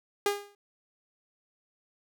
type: tone with exponential decay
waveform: sawtooth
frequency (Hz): 406.8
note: G#4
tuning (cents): -36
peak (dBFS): -18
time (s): 0.26-0.55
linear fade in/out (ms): 2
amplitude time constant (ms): 61
effects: none